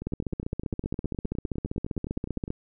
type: two click trains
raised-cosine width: 3 ms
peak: -16 / -22 dBFS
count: 38 / 25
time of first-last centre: 0.07-2.504 / 0.02-2.479 s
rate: 15.2 / 9.76 Hz
effects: none